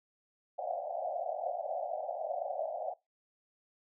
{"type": "band-pass noise", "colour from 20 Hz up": "white", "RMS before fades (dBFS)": -37, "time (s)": [0.58, 2.94], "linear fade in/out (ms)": 10, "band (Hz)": [560, 760], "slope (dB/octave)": 96, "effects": ["noise-tail reverb RT60 0.2 s tail -22 dB re dry"]}